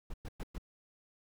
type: noise bursts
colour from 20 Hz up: brown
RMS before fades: -39 dBFS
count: 4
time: 0.1-0.582 s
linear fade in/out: 5 ms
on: 38 ms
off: 110 ms
effects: none